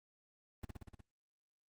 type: noise with echo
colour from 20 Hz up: brown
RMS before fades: -42 dBFS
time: 0.63-0.65 s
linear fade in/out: 5 ms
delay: 60 ms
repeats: 6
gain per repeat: -2 dB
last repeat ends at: 1.01 s
effects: Opus 32 kbps